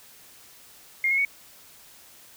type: tone with pitch steps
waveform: sine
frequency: 2128 / 2170 / 2228 Hz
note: C7 / C#7 / C#7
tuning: +29 / -37 / +8 cents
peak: -20 dBFS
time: 1.04-1.25 s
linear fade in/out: 2 ms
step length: 70 ms
effects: white hiss -51 dBFS RMS until 2.36 s